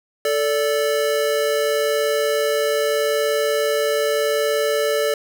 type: tone pair together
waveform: square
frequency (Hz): 440 / 580.8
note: A4 / D5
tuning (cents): 0 / -19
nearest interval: perfect fourth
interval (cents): 481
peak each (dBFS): -21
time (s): 0.25-5.14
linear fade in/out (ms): 2
effects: none